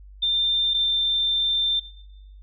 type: tone pair in turn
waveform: sine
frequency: 3590 / 3577 Hz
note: A7 / A7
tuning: +34 / +28 cents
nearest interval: unison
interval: 6 cents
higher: first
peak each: -19 dBFS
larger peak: neither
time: 0.22-0.74 / 0.74-1.8 s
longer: second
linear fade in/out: 10 ms
effects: noise-tail reverb RT60 0.9 s tail -17 dB re dry + added 49 Hz sine -42 dBFS peak until 2.42 s